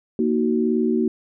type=chord; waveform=sine; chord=D# minor; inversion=second; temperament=just; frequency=233.3 / 311.1 / 373.4 Hz; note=A#3 / D#4 / F#4; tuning=+2 / 0 / +16 cents; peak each=-20 / -24 / -22 dBFS; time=0.19-1.08 s; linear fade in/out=2 ms; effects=none

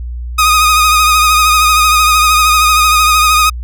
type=tone with vibrato; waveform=sawtooth; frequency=1244.5 Hz; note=D#6; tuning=in tune; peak=-3 dBFS; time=0.38-3.5 s; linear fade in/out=10 ms; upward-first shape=sine; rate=13 Hz; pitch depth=35 cents each way; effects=added 60 Hz sine -19 dBFS peak until 3.63 s

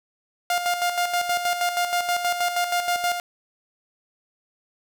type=tone with tremolo; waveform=sawtooth; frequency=705 Hz; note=F5; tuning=16 cents sharp; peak=-16 dBFS; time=0.5-3.2 s; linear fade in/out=2 ms; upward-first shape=square; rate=6.3 Hz; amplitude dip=55%; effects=none

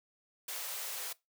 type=high-pass noise; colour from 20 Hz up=white; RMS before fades=-40 dBFS; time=0.48-1.13 s; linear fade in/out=5 ms; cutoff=430 Hz; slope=48 dB/octave; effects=noise-tail reverb RT60 0.2 s tail -21 dB re dry

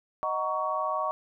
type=chord; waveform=sine; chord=D# minor seventh; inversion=none; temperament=just; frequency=622.3 / 746.7 / 933.4 / 1120.1 Hz; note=D#5 / F#5 / A#5 / C#6; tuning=0 / +16 / +2 / +18 cents; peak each=-32 / -35 / -35 / -29 dBFS; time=0.23-1.11 s; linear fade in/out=0 ms; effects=none

